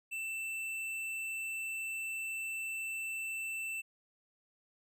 sine tone with tanh clipping, 2666 Hz, E7, 19 cents sharp, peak -38 dBFS, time 0.11-3.82 s, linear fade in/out 20 ms, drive 13 dB, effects none

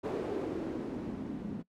blue noise with low-pass filter sweep, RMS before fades -37 dBFS, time 0.03-1.63 s, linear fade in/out 20 ms, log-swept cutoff 430 to 210 Hz, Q 2.7, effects noise-tail reverb RT60 0.1 s tail -21 dB re dry

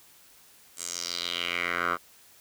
10% pulse tone with band-pass filter sweep, 87 Hz, F2, 6 cents flat, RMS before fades -31 dBFS, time 0.76-1.98 s, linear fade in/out 50 ms, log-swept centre 8400 to 1200 Hz, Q 3.3, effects white hiss -56 dBFS RMS until 2.4 s

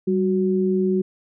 sine tone pair together, 193.64 / 369.8 Hz, G3 / F#4, -21 / -1 cents, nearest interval major seventh, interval 1120 cents, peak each -20 dBFS, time 0.07-1.02 s, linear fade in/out 10 ms, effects none

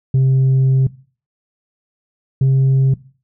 sine tone pair in turn, 132.4 / 133.78 Hz, C3 / C3, +21 / +39 cents, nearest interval unison, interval 18 cents, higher second, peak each -7 dBFS, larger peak neither, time 0.14-0.87 / 2.41-2.94 s, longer first, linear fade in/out 5 ms, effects noise-tail reverb RT60 0.4 s tail -20 dB re dry + tanh soft clip ceiling -9 dBFS

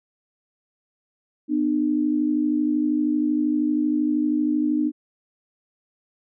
sine tone pair together, 249 / 301.8 Hz, B3 / D4, +14 / +47 cents, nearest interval minor third, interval 333 cents, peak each -24 / -20 dBFS, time 1.48-4.92 s, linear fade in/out 50 ms, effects none

